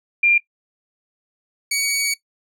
sine / 15% pulse tone pair in turn, 2391 / 2253 Hz, D7 / C#7, +30 / +28 cents, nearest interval minor second, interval 102 cents, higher first, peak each -12 dBFS, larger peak neither, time 0.23-0.38 / 1.71-2.14 s, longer second, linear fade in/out 5 ms, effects noise-tail reverb RT60 0.1 s tail -18 dB re dry

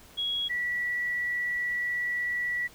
sine tone pair in turn, 3322 / 1947.3 Hz, G#7 / B6, 0 / -25 cents, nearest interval major sixth, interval 925 cents, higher first, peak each -27 dBFS, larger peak neither, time 0.17-0.49 / 0.49-2.68 s, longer second, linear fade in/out 20 ms, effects pink hiss -53 dBFS RMS until 2.74 s

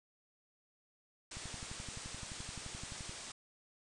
white low-pass noise, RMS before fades -48 dBFS, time 1.31-3.32 s, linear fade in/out 5 ms, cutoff 9200 Hz, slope 96 dB/octave
click train, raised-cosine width 5 ms, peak -34 dBFS, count 21, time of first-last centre 1.37-3.094 s, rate 11.6 Hz
effects none

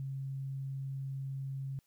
sine tone, 135.5 Hz, C#3, 39 cents flat, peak -36 dBFS, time 0-1.79 s, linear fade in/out 0 ms, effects white hiss -75 dBFS RMS until 1.86 s

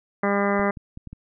harmonic tone, 200.9 Hz, G3, 43 cents sharp, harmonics 1 / 2 / 3 / 4 / 5 / 6 / 7 / 8 / 9 / 10, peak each -24 / -26 / -26 / -30 / -32 / -29 / -35 / -34 / -35 / -32 dBFS, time 0.23-0.71 s, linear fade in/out 5 ms
clicks, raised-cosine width 5 ms, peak -25 dBFS, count 5, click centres 0.596 / 0.772 / 0.974 / 1.073 / 1.13 s
effects none

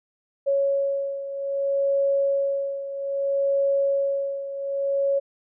sine beating tone pair, 554.4 / 555.02 Hz, C#5 / C#5, 0 / +2 cents, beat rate 0.62 Hz, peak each -22 / -27 dBFS, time 0.46-5.2 s, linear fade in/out 20 ms, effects none

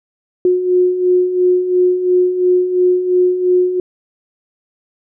sine beating tone pair, 360.3 / 363.2 Hz, F#4 / F#4, -46 / -32 cents, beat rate 2.9 Hz, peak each -18 / -11 dBFS, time 0.45-3.8 s, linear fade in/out 2 ms, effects none

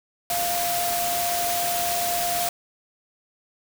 sine tone in noise, 698.5 Hz, F5, in tune, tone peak -25 dBFS, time 0.3-2.49 s, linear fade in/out 2 ms, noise white, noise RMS -27 dBFS, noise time 0.3-2.49 s, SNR -1 dB, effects none

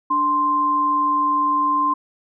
sine tone pair together, 293.7 / 1046.6 Hz, D4 / C6, 0 / 0 cents, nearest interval octave + minor seventh, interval 2200 cents, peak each -27 / -16 dBFS, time 0.1-1.94 s, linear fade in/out 10 ms, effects none

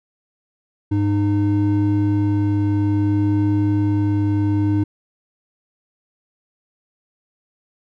triangle tone pair together, 101.9 / 305.1 Hz, G#2 / D#4, -32 / -34 cents, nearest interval octave + perfect fifth, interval 1898 cents, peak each -16 dBFS, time 0.91-4.84 s, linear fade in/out 10 ms, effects none

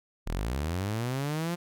sawtooth linear sweep, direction up, 34.75 to 177 Hz, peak -25 dBFS, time 0.26-1.56 s, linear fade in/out 20 ms, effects none

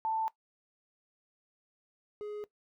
sine / triangle tone pair in turn, 886 / 418.1 Hz, A5 / G#4, +12 / +12 cents, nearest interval octave + minor second, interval 1300 cents, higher first, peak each -29 / -35 dBFS, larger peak first, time 0.05-0.28 / 2.21-2.44 s, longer neither, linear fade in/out 0 ms, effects noise-tail reverb RT60 0.1 s tail -18 dB re dry

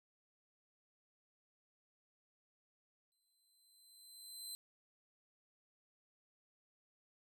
20% pulse tone with exponential growth, 4074 Hz, C8, 47 cents flat, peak -38 dBFS, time 3.12-4.55 s, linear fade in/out 0 ms, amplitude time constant 310 ms, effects none

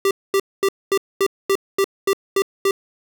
square tone bursts, 392 Hz, G4, in tune, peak -15 dBFS, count 10, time 0.05-2.71 s, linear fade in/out 2 ms, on 59 ms, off 230 ms, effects none

